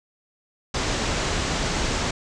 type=low-pass noise; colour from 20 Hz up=pink; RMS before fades=-25 dBFS; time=0.74-2.11 s; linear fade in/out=5 ms; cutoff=7700 Hz; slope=48 dB/octave; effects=none